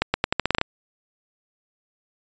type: accelerating click train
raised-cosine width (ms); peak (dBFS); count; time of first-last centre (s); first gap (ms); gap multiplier
0.3; -3; 10; 0.02-0.614; 120; 0.84
effects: resampled to 16000 Hz